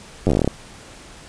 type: slowing click train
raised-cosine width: 2 ms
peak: -4 dBFS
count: 12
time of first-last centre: 0.27-0.477 s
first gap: 10 ms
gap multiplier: 1.12
effects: pink hiss -42 dBFS RMS until 1.28 s + resampled to 22050 Hz